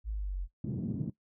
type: exponential sweep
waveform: sine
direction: down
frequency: 55 to 43.65 Hz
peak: -32 dBFS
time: 0.04-0.48 s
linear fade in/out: 50 ms
type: band-pass noise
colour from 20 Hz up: white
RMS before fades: -35 dBFS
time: 0.64-1.1 s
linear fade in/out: 2 ms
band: 110 to 240 Hz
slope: 24 dB/octave
effects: noise-tail reverb RT60 0.1 s tail -18 dB re dry